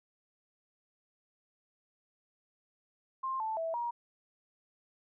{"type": "tone with pitch steps", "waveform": "sine", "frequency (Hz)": [1056, 879, 655, 949], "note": ["C6", "A5", "E5", "A#5"], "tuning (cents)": [16, -2, -11, 31], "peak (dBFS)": -32, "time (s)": [3.23, 3.91], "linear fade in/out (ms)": 10, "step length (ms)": 170, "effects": []}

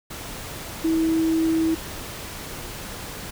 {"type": "tone in noise", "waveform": "sine", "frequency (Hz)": 323.8, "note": "E4", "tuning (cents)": -31, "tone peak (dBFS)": -18, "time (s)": [0.84, 1.75], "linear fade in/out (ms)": 10, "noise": "pink", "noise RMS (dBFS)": -35, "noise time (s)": [0.1, 3.31], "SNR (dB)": 14, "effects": []}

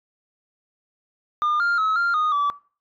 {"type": "tone with pitch steps", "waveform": "sine", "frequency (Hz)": [1208, 1399, 1287, 1392, 1236, 1153], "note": ["D6", "F6", "E6", "F6", "D#6", "D6"], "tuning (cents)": [48, 3, -42, -6, -12, -32], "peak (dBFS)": -16, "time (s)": [1.42, 2.5], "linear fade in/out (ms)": 0, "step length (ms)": 180, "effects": ["noise-tail reverb RT60 0.4 s tail -21 dB re dry", "tanh soft clip ceiling -17 dBFS"]}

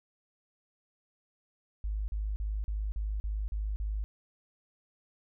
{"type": "tone bursts", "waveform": "sine", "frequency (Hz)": 51.91, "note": "G#1", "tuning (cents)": 0, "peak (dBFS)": -30, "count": 8, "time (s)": [1.84, 4.04], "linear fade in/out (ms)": 0, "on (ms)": 240, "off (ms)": 40, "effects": []}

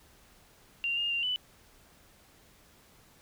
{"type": "tone with pitch steps", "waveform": "sine", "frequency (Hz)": [2774, 2826, 2779, 2988], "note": ["F7", "F7", "F7", "F#7"], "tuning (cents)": [-12, 20, -9, 16], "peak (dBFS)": -28, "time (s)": [0.84, 1.36], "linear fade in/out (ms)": 0, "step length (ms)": 130, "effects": ["pink hiss -60 dBFS RMS until 3.21 s"]}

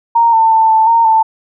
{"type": "tone with pitch steps", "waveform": "sine", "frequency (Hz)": [929, 896, 890, 883, 921, 887], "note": ["A#5", "A5", "A5", "A5", "A#5", "A5"], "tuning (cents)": [-6, 31, 20, 6, -21, 14], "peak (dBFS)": -6, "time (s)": [0.15, 1.23], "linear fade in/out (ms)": 10, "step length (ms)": 180, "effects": []}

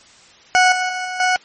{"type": "tone with level steps", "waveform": "20% pulse", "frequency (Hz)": 736, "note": "F#5", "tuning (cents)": -9, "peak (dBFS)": [-5, -13, -17, -19, -9], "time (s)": [0.55, 1.36], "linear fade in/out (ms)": 0, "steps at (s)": [0.72, 0.89, 1.05, 1.2], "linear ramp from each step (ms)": 2, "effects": ["white hiss -47 dBFS RMS until 1.44 s", "MP3 32 kbps"]}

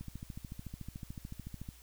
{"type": "click train", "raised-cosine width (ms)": 5, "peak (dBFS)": -30, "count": 24, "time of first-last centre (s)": [0.01, 1.689], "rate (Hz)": 13.7, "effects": ["added 60 Hz sine -57 dBFS peak until 1.82 s", "white hiss -60 dBFS RMS until 1.82 s"]}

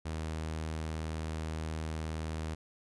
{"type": "tone", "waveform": "sawtooth", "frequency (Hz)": 79.1, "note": "D#2", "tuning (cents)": 29, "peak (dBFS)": -31, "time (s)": [0.05, 2.55], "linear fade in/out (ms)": 10, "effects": ["resampled to 24000 Hz"]}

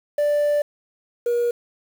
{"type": "tone pair in turn", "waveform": "sine", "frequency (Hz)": [587.3, 477.4], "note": ["D5", "A#4"], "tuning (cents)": [0, 41], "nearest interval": "major third", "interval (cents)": 359, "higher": "first", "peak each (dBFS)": [-14, -16], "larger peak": "first", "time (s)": [[0.18, 0.62], [1.26, 1.51]], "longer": "first", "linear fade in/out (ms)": 5, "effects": ["tanh soft clip ceiling -16 dBFS", "7-bit"]}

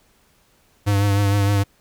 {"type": "tone with vibrato", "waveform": "square", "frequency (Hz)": 100.7, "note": "G2", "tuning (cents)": 47, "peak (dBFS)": -16, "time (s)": [0.86, 1.64], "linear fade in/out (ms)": 20, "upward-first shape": "triangle", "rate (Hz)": 6.5, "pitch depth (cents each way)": 38, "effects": ["pink hiss -59 dBFS RMS until 1.8 s"]}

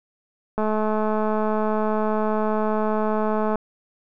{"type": "click train", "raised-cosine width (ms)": 1, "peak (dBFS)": -11, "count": 641, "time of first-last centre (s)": [0.58, 3.557], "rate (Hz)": 215, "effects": []}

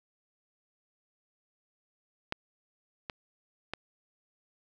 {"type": "clicks", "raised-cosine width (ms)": 0.3, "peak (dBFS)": [-15, -20, -18], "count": 3, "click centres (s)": [2.324, 3.098, 3.736], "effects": []}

